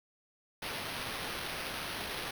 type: noise with sample-and-hold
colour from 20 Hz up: blue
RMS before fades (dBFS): -39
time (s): 0.62-2.31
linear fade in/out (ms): 5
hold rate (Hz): 7350
effects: none